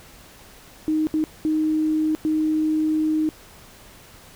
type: tone bursts at uneven times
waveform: sine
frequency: 311.1 Hz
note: D#4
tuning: in tune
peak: -18 dBFS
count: 4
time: 0.88-1.07 / 1.14-1.24 / 1.45-2.15 / 2.25-3.29 s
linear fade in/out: 0 ms
effects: pink hiss -47 dBFS RMS until 4.35 s